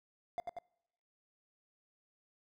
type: tone with echo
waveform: triangle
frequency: 698.5 Hz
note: F5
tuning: in tune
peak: -32 dBFS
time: 0.38-0.4 s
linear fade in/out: 0 ms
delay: 93 ms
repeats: 2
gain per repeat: -3 dB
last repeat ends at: 0.586 s
effects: noise-tail reverb RT60 0.9 s tail -26 dB re dry